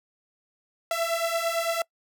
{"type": "beating tone pair", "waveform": "sawtooth", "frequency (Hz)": [664, 672.9], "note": ["E5", "E5"], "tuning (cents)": [12, 35], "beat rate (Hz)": 8.9, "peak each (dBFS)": -24, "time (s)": [0.91, 1.82], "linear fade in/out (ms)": 2, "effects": ["noise-tail reverb RT60 0.1 s tail -25 dB re dry"]}